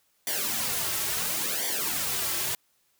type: noise with flanger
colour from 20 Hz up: white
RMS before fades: -29 dBFS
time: 0.27-2.55 s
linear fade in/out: 2 ms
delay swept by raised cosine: 0.75 to 4.15 ms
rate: 0.72 Hz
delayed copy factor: -0.85
effects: white hiss -69 dBFS RMS until 2.99 s